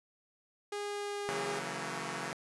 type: tone with pitch glide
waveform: sawtooth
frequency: 410 to 406.7 Hz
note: G#4 to G#4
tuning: -22 to -36 cents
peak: -32 dBFS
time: 0.72-1.59 s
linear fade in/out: 5 ms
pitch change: -14 cents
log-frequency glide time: 0.83-1.33 s
type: chord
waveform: 5% pulse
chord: F# dominant seventh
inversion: second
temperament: equal with one note detuned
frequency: 138.59 / 164.81 / 185 / 227.5 Hz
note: C#3 / E3 / F#3 / A#3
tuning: 0 / 0 / 0 / -42 cents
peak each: -31 dBFS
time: 1.29-2.33 s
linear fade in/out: 0 ms
effects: resampled to 24000 Hz